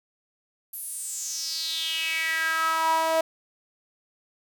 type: tone with high-pass filter sweep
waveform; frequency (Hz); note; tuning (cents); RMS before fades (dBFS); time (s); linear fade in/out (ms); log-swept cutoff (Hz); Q
sawtooth; 323.4; E4; -33; -27; 0.73-3.21; 5; 12000 to 680; 5.5
effects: none